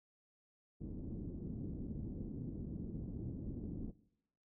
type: low-pass noise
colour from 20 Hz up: white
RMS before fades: -44 dBFS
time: 0.8-3.92 s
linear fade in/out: 20 ms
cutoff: 280 Hz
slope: 24 dB/octave
effects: noise-tail reverb RT60 0.8 s tail -20 dB re dry